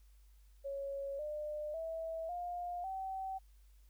sine tone with pitch steps, 554.4 / 601.1 / 651.7 / 706.6 / 766.1 Hz, C#5 / D5 / E5 / F5 / G5, 0 / +40 / -20 / +20 / -40 cents, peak -38 dBFS, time 0.64-3.39 s, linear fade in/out 20 ms, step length 550 ms, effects added 50 Hz sine -59 dBFS peak until 3.89 s + white hiss -75 dBFS RMS until 3.89 s

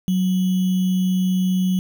sine tone with sample-and-hold, 185.1 Hz, F#3, 1 cent sharp, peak -16 dBFS, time 0.08-1.79 s, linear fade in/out 0 ms, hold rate 3150 Hz, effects none

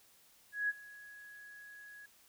sine tone with ADSR envelope, 1670 Hz, G#6, 9 cents sharp, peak -29 dBFS, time 0.52-2.06 s, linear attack 170 ms, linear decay 31 ms, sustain -21 dB, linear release 6 ms, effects white hiss -65 dBFS RMS until 2.28 s

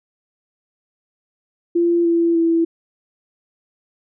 sine tone with pitch steps, 342.6 / 337.1 / 331.7 Hz, F4 / E4 / E4, -33 / +39 / +11 cents, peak -13 dBFS, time 1.75-2.65 s, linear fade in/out 10 ms, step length 300 ms, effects none

